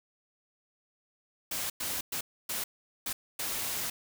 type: noise bursts at uneven times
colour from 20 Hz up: white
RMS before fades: -34 dBFS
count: 6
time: 1.51-1.7 / 1.8-2.01 / 2.12-2.21 / 2.49-2.64 / 3.06-3.13 / 3.39-3.9 s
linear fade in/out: 5 ms
effects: none